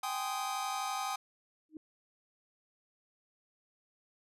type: chord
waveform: 45% pulse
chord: Ab major seventh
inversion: third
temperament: just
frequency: 778.7 / 830.6 / 1038.3 / 1245.9 Hz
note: G5 / Ab5 / C6 / Eb6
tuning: -12 / 0 / -14 / +2 cents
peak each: -38 / -41 / -43 / -39 dBFS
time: 0.03-1.16 s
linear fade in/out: 5 ms
type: tone with exponential growth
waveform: sine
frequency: 311.1 Hz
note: D#4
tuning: in tune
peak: -38 dBFS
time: 1.69-1.77 s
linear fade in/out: 2 ms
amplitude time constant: 17 ms
effects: resampled to 32000 Hz